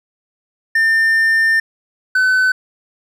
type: tone pair in turn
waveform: triangle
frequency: 1800 / 1513.6 Hz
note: A6 / F#6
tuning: +39 / +39 cents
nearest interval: minor third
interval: 300 cents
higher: first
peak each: -9 dBFS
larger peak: neither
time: 0.75-1.6 / 2.15-2.52 s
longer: first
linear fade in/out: 5 ms
effects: none